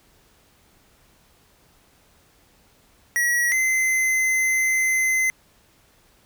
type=tone pair in turn; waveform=square; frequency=1919 / 2057 Hz; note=A#6 / C7; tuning=+50 / -30 cents; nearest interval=minor second; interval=120 cents; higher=second; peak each=-19 dBFS; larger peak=neither; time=3.16-3.52 / 3.52-5.3 s; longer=second; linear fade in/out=0 ms; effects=pink hiss -58 dBFS RMS until 6.25 s